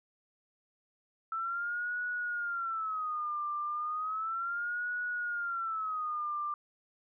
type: tone with vibrato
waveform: sine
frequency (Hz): 1318.5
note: E6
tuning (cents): 0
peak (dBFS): -32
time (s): 1.32-6.54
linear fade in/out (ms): 2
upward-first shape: sine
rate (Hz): 0.34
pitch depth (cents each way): 180
effects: none